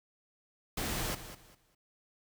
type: noise with echo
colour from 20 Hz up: pink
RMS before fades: -35 dBFS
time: 0.77-1.15 s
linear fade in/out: 5 ms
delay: 200 ms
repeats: 3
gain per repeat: -12 dB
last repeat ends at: 1.75 s
effects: none

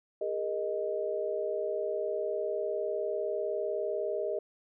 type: chord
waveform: sine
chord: Ab suspended second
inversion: none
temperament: equal with one note detuned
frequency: 406.3 / 466.2 / 622.3 Hz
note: Ab4 / Bb4 / Eb5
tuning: -38 / 0 / 0 cents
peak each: -34 / -36 / -33 dBFS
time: 0.21-4.39 s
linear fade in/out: 5 ms
effects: none

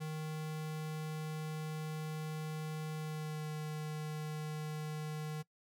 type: tone with pitch glide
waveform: square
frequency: 155.56 to 153.42 Hz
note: D#3 to D#3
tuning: 0 to -24 cents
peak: -39 dBFS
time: 0-5.43 s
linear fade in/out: 20 ms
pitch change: -24 cents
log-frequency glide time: 2.95-3.48 s
effects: noise-tail reverb RT60 0.1 s tail -21 dB re dry

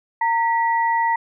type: tone pair together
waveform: sine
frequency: 920 / 1946.5 Hz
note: A#5 / B6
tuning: -23 / -26 cents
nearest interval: octave + minor second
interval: 1297 cents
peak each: -17 / -24 dBFS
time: 0.21-1.16 s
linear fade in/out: 5 ms
effects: none

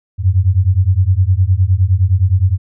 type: beating tone pair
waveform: sine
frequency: 88.8 / 98.5 Hz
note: F2 / G2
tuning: +29 / +9 cents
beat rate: 9.7 Hz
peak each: -12 dBFS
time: 0.18-2.58 s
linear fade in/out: 50 ms
effects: none

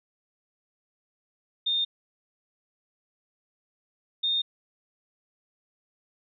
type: tone pair in turn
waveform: sine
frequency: 3643 / 3661 Hz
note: A#7 / A#7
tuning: -41 / -32 cents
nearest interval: unison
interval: 9 cents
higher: second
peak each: -23 dBFS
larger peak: neither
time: 1.66-1.85 / 4.23-4.42 s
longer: neither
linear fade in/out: 10 ms
effects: none

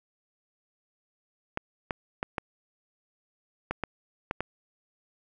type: clicks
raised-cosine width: 0.5 ms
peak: -14 dBFS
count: 8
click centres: 1.574 / 1.908 / 2.229 / 2.382 / 3.71 / 3.837 / 4.311 / 4.406 s
effects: none

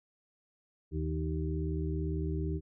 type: harmonic tone with a mistuned harmonic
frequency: 77.78 Hz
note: D#2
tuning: in tune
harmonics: 1 / 2 / 4 / 5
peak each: -33 / -36 / -39 / -40 dBFS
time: 0.91-2.61 s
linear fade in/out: 50 ms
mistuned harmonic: 2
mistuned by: +24 cents
effects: none

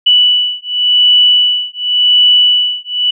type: beating tone pair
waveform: sine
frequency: 2961 / 2961.9 Hz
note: F#7 / F#7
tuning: +1 / +1 cents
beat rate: 0.9 Hz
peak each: -10 dBFS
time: 0.06-3.11 s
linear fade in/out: 10 ms
effects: none

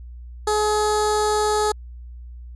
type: tone with notch filter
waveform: 15% pulse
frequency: 423.5 Hz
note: G#4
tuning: 34 cents sharp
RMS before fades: -20 dBFS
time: 0.47-1.72 s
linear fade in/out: 5 ms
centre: 2300 Hz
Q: 0.66
effects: added 60 Hz sine -35 dBFS peak until 2.55 s + resampled to 22050 Hz

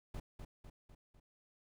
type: noise with echo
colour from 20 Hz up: brown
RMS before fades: -43 dBFS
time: 0.14-0.2 s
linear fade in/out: 5 ms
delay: 250 ms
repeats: 4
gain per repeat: -5 dB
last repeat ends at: 1.2 s
effects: none

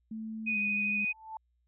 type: tone with pitch glide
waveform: sine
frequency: 220.4 to 205.6 Hz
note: A3 to G#3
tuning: +3 to -17 cents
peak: -36 dBFS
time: 0.11-1.05 s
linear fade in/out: 5 ms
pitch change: -120 cents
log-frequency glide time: 0.52-0.57 s
type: tone with vibrato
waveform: sine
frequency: 2489 Hz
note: D#7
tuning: in tune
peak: -28 dBFS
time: 0.46-1.13 s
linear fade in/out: 20 ms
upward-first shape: sine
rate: 13 Hz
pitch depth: 13 cents each way
type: tone with exponential growth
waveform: sine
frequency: 880 Hz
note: A5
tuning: in tune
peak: -35 dBFS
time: 0.96-1.37 s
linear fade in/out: 2 ms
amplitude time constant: 88 ms
effects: added 60 Hz sine -70 dBFS peak until 1.67 s

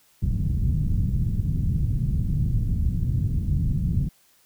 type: low-pass noise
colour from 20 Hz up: white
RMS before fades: -23 dBFS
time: 0.22-4.09 s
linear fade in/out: 5 ms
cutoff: 150 Hz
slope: 24 dB/octave
effects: white hiss -60 dBFS RMS until 4.45 s

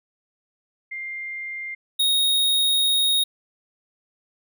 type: tone pair in turn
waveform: sine / square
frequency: 2100 / 3742 Hz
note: C7 / A#7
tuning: +6 / +6 cents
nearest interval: minor seventh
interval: 1000 cents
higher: second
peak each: -29 / -18 dBFS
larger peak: second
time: 0.91-1.75 / 1.99-3.24 s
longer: second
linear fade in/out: 10 ms
effects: none

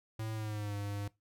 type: tone with pitch glide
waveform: square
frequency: 110.3 to 101.73 Hz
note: A2 to G#2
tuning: +5 to -35 cents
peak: -37 dBFS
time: 0.19-1.08 s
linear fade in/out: 5 ms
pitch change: -140 cents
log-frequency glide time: 0.33-0.75 s
effects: noise-tail reverb RT60 0.2 s tail -20 dB re dry

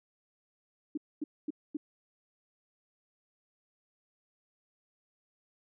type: tone bursts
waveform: sine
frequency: 300 Hz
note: D4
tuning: 37 cents sharp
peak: -31 dBFS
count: 4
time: 0.95-1.77 s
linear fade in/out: 5 ms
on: 25 ms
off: 240 ms
effects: none

